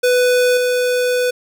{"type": "tone with level steps", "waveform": "square", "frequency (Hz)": 496.7, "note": "B4", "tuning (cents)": 10, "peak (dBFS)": [-12, -15], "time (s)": [0.03, 1.31], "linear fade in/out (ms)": 10, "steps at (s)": 0.57, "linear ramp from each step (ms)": 2, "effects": []}